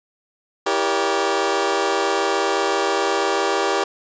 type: chord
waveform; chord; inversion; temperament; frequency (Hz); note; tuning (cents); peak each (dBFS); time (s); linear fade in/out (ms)
20% pulse; E diminished seventh; none; just; 329.6 / 395.6 / 474.7 / 569.6; E4 / G4 / Bb4 / Db5; 0 / +16 / +31 / +47; -22 / -16 / -20 / -20; 0.66-3.84; 5
effects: resampled to 16000 Hz + 7-bit